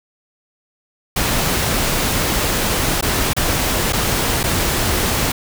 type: noise with dropouts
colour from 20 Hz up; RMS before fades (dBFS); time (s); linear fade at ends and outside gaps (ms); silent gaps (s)
pink; -18; 1.16-5.32; 5; 3.011-3.025 / 3.334-3.365 / 3.925-3.931 / 4.432-4.438
effects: none